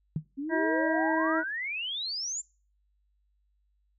sine tone with exponential decay, 155.56 Hz, D#3, in tune, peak -23 dBFS, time 0.16-0.26 s, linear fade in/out 2 ms, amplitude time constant 20 ms
sine exponential sweep, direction up, 266.6 to 7400 Hz, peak -31 dBFS, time 0.37-2.42 s, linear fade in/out 20 ms
harmonic tone, 320.3 Hz, E4, 50 cents flat, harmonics 1 / 2 / 3 / 5 / 6, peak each -28 / -31 / -34 / -32 / -35 dBFS, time 0.49-1.44 s, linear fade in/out 50 ms
effects noise-tail reverb RT60 0.4 s tail -25 dB re dry + added 50 Hz sine -68 dBFS peak until 3.98 s

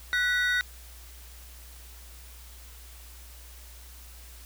triangle tone cluster, 1483 / 1941 / 3727 Hz, F#6 / B6 / A#7, +4 / -31 / -1 cents, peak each -24 / -26 / -31 dBFS, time 0.13-0.61 s, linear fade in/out 0 ms, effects added 60 Hz sine -46 dBFS peak until 4.45 s + white hiss -51 dBFS RMS until 4.45 s

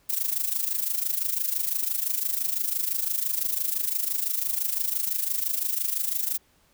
violet noise with amplitude modulation, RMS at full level -24 dBFS, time 0.09-6.38 s, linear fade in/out 10 ms, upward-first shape sine, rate 25.9 Hz, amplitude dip 75%, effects pink hiss -63 dBFS RMS until 6.73 s

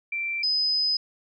sine tone pair in turn, 2349 / 5028 Hz, D7 / D#8, 0 / +17 cents, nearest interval octave + minor second, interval 1317 cents, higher second, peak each -26 / -21 dBFS, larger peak second, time 0.12-0.43 / 0.43-0.97 s, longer second, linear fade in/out 5 ms, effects none

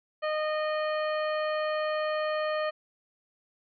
harmonic tone, 615 Hz, D#5, 20 cents flat, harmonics 1 / 2 / 3 / 4 / 5 / 7, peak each -28 / -34 / -37 / -43 / -44 / -47 dBFS, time 0.22-2.71 s, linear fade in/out 20 ms, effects none

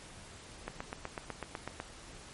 click train, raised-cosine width 0.5 ms, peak -22 dBFS, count 10, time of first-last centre 0.68-1.801 s, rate 8.03 Hz, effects pink hiss -51 dBFS RMS until 2.33 s + MP3 48 kbps

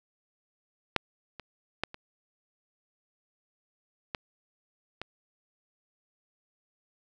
clicks, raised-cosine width 0.3 ms, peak -7 / -25 / -12 / -26 / -16 / -20 dBFS, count 6, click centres 0.963 / 1.397 / 1.836 / 1.944 / 4.148 / 5.016 s, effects none

